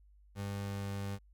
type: tone with pitch glide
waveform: 30% pulse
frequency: 100 to 99.31 Hz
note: G2 to G2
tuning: +35 to +23 cents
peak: -34 dBFS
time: 0.35-1.19 s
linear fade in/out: 50 ms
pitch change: -12 cents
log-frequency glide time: 0.51-0.87 s
effects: added 50 Hz sine -59 dBFS peak until 1.33 s

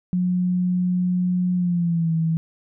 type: tone with pitch glide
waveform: sine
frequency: 180.4 to 162.59 Hz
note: F#3 to E3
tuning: -44 to -24 cents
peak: -18 dBFS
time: 0.13-2.37 s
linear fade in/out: 0 ms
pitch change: -180 cents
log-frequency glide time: 1.55-2.13 s
effects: none

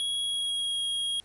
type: tone with pitch glide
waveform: square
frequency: 3322 to 3278 Hz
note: G#7 to G#7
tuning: 0 to -23 cents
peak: -28 dBFS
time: 0-1.2 s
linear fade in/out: 0 ms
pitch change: -23 cents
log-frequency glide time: 0.22-0.84 s
effects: pink hiss -60 dBFS RMS until 1.24 s + resampled to 24000 Hz

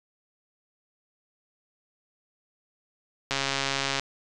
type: click train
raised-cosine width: 0.2 ms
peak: -9 dBFS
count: 95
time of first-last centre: 3.31-3.996 s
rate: 137 Hz
effects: resampled to 24000 Hz

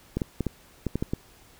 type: clicks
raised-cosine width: 3 ms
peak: -13 dBFS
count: 8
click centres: 0.17 / 0.218 / 0.407 / 0.467 / 0.867 / 0.956 / 1.025 / 1.135 s
effects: pink hiss -55 dBFS RMS until 1.59 s

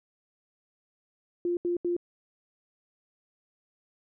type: tone bursts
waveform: sine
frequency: 349.2 Hz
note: F4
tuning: in tune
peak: -25 dBFS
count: 3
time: 1.45-1.966 s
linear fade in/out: 2 ms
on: 120 ms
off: 78 ms
effects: none

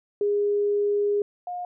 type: tone pair in turn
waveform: sine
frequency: 410 / 714.1 Hz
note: G#4 / F5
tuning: -22 / +38 cents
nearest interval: minor seventh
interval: 960 cents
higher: second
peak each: -20 / -29 dBFS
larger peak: first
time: 0.21-1.22 / 1.47-1.65 s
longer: first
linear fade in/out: 2 ms
effects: none

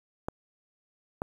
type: clicks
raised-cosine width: 1 ms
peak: -17 dBFS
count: 2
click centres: 0.285 / 1.219 s
effects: 8-bit

